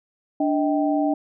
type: tone cluster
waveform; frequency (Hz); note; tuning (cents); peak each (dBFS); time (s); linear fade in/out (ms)
sine; 293.9 / 632 / 781; D4 / D#5 / G5; +1 / +27 / -7; -20 / -25 / -26; 0.4-1.14; 5
effects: none